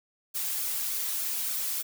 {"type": "noise with flanger", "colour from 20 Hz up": "blue", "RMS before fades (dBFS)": -31, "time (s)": [0.34, 1.83], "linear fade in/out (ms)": 20, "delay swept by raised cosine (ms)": [0.99, 3.39], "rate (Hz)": 3.4, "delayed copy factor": -0.5, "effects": []}